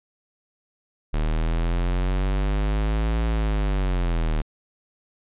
square linear two-way sweep, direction up then down, 37.62 to 56.4 to 37.62 Hz, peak -21 dBFS, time 1.13-4.42 s, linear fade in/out 10 ms, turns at 3.26 s, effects resampled to 8000 Hz

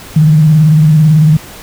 sine tone with vibrato, 154.5 Hz, D#3, 12 cents flat, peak -3 dBFS, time 0.16-1.37 s, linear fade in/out 5 ms, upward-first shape square, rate 18 Hz, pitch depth 52 cents each way, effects pink hiss -31 dBFS RMS until 1.62 s

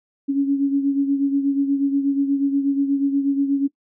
sine beating tone pair, 277.2 / 285.5 Hz, C#4 / D4, 0 / -49 cents, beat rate 8.3 Hz, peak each -17 / -24 dBFS, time 0.28-3.68 s, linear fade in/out 20 ms, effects noise-tail reverb RT60 0.1 s tail -19 dB re dry

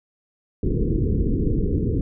pink low-pass noise, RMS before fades -21 dBFS, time 0.63-2.01 s, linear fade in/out 2 ms, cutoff 470 Hz, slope 96 dB/octave, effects none

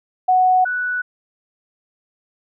sine tone pair in turn, 740 / 1480 Hz, F#5 / F#6, 0 / 0 cents, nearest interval octave, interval 1200 cents, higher second, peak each -11 / -19 dBFS, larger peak first, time 0.28-0.65 / 0.65-1.02 s, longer neither, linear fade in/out 10 ms, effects none

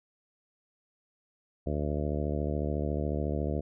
harmonic tone, 74 Hz, D2, 14 cents sharp, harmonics 1 / 2 / 3 / 4 / 5 / 6 / 7 / 8 / 9, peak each -32 / -35 / -37 / -38 / -39 / -40 / -40 / -41 / -42 dBFS, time 1.66-3.61 s, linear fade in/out 10 ms, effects none

